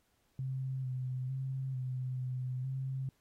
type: tone with pitch steps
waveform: sine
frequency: 131.8 / 128.1 / 132.8 / 128.1 / 127.4 / 132.8 Hz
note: C3 / C3 / C3 / C3 / C3 / C3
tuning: +13 / -36 / +26 / -36 / -46 / +26 cents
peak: -34 dBFS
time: 0.39-3.09 s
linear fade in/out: 2 ms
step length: 450 ms
effects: pink hiss -75 dBFS RMS until 3.2 s + AAC 48 kbps